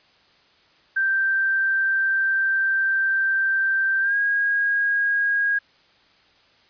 sine tone with pitch glide, 1568 to 1636.5 Hz, G6 to G#6, 0 to -26 cents, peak -18 dBFS, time 0.96-5.59 s, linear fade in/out 10 ms, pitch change +74 cents, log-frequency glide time 4.01-4.16 s, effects white hiss -57 dBFS RMS until 6.69 s + resampled to 11025 Hz

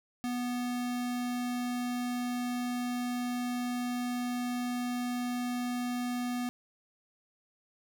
square tone, 245.5 Hz, B3, 10 cents flat, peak -32 dBFS, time 0.24-6.49 s, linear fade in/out 0 ms, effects none

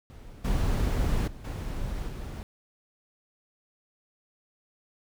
brown noise with level steps, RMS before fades -45 / -26 / -43 / -33 / -36 dBFS, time 0.1-2.43 s, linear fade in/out 0 ms, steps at 0.44 / 1.27 / 1.44 / 2.08 s, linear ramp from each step 10 ms, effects none

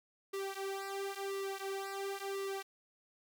sawtooth tone with flanger, 392 Hz, G4, in tune, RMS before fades -40 dBFS, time 0.33-2.63 s, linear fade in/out 10 ms, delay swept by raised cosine 1.2 to 4.8 ms, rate 0.96 Hz, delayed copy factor -1, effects none

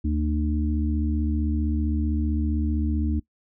harmonic tone, 75.5 Hz, D2, 48 cents sharp, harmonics 1 / 3 / 4, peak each -23 / -28 / -29 dBFS, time 0.04-3.2 s, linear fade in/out 10 ms, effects noise-tail reverb RT60 0.1 s tail -21 dB re dry

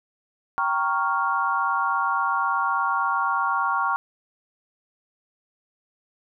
sine chord, G half-diminished seventh, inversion none, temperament equal, 784 / 932.3 / 1108.7 / 1396.9 Hz, G5 / Bb5 / Db6 / F6, 0 / 0 / 0 / 0 cents, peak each -29 / -27 / -24 / -26 dBFS, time 0.58-3.96 s, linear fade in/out 0 ms, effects none

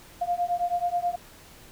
sine beating tone pair, 698.5 / 707.8 Hz, F5 / F5, 0 / +23 cents, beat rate 9.3 Hz, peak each -27 dBFS, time 0.21-1.16 s, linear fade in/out 10 ms, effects pink hiss -50 dBFS RMS until 1.71 s

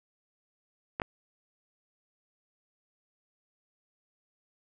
clicks, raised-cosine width 0.5 ms, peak -16 dBFS, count 2, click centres 0.999 / 1.018 s, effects none

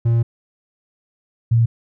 triangle / sine tone pair in turn, 116.54 / 115.73 Hz, A#2 / A#2, 0 / -12 cents, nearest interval unison, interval 12 cents, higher first, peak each -11 dBFS, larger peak neither, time 0.05-0.23 / 1.51-1.66 s, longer first, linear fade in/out 10 ms, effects none

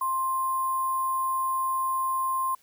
sine tone with sample-and-hold, 1050 Hz, C6, 6 cents sharp, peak -24 dBFS, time 0.01-2.55 s, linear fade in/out 5 ms, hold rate 11025 Hz, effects white hiss -62 dBFS RMS until 2.62 s

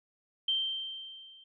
sine tone with level ramp, 3136 Hz, G7, in tune, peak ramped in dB -25 to -53 dBFS, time 0.48-1.44 s, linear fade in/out 5 ms, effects none

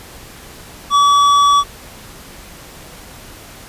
sine tone with hard clipping, 1143 Hz, D6, 47 cents flat, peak -10 dBFS, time 0.9-1.64 s, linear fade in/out 50 ms, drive 10 dB, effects pink hiss -37 dBFS RMS until 3.68 s + resampled to 32000 Hz

